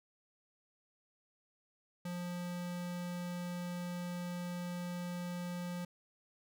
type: tone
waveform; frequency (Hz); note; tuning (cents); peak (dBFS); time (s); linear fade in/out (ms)
square; 176.5; F3; +19; -39; 2.05-5.85; 5
effects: none